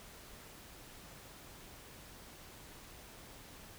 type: silence
effects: pink hiss -54 dBFS RMS until 3.78 s